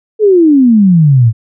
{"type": "exponential sweep", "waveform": "sine", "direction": "down", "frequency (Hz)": [443.4, 107], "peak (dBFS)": -3, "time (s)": [0.19, 1.33], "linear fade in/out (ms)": 50, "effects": []}